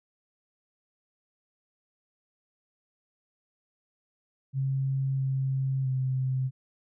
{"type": "tone with pitch steps", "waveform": "sine", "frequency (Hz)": [134.8, 133.7, 130.6], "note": ["C#3", "C3", "C3"], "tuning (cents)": [-48, 38, -3], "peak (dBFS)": -25, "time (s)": [4.53, 6.51], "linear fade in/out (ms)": 50, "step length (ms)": 660, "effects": []}